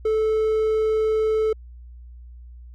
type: tone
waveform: triangle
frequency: 436.7 Hz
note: A4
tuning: 13 cents flat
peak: -16 dBFS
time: 0.05-1.53 s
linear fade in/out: 5 ms
effects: added 60 Hz sine -39 dBFS peak until 2.74 s